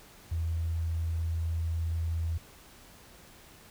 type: tone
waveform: sine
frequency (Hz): 82.41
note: E2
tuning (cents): 0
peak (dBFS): -28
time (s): 0.31-2.38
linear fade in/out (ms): 10
effects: pink hiss -54 dBFS RMS until 3.7 s